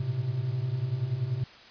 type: tone cluster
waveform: triangle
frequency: 109.9 / 119.6 / 130.2 Hz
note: A2 / A#2 / C3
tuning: -2 / +45 / -8 cents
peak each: -32 / -33 / -27 dBFS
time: 0-1.44 s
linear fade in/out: 5 ms
effects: white hiss -50 dBFS RMS until 1.7 s + resampled to 11025 Hz